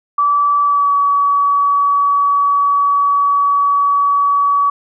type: tone with pitch glide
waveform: sine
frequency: 1155 to 1136.5 Hz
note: D6 to C#6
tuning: -29 to +43 cents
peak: -10 dBFS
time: 0.18-4.7 s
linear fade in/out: 5 ms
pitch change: -28 cents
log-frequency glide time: 0.63-0.93 s
effects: none